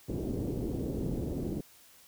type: low-pass noise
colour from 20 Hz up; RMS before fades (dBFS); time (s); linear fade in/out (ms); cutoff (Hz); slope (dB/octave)
white; -34; 0.08-1.61; 10; 390; 24
effects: white hiss -58 dBFS RMS until 2.07 s